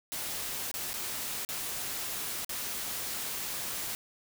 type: noise with dropouts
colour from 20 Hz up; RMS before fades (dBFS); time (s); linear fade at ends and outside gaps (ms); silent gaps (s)
white; -36; 0.12-3.95; 0; 0.714-0.74 / 0.932-0.94 / 1.449-1.489 / 2.447-2.493
effects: none